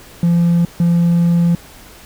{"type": "tone pair in turn", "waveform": "triangle", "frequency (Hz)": [171.2, 171.2], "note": ["F3", "F3"], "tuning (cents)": [-34, -34], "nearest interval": "unison", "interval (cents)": 0, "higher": "neither", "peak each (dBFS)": -7, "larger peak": "neither", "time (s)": [[0.23, 0.65], [0.8, 1.55]], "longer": "second", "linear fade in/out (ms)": 2, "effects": ["tanh soft clip ceiling -4 dBFS", "pink hiss -40 dBFS RMS until 2.05 s"]}